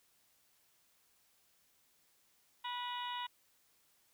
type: harmonic tone with a mistuned harmonic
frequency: 489 Hz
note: B4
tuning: 17 cents flat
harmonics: 2 / 3 / 4 / 5 / 6 / 7 / 8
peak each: -40 / -52 / -49 / -55 / -46 / -51 / -50 dBFS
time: 2.64-3.27 s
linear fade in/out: 10 ms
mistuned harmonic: 8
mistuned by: -71 cents
effects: white hiss -72 dBFS RMS until 4.13 s